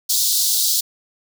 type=high-pass noise; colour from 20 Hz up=pink; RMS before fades=-18 dBFS; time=0.09-0.81 s; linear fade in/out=10 ms; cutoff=3800 Hz; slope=48 dB/octave; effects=none